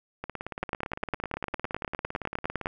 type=two click trains; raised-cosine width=0.5 ms; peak=-13 / -19 dBFS; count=21 / 44; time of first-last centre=0.63-2.658 / 0.24-2.669 s; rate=9.86 / 17.7 Hz; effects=none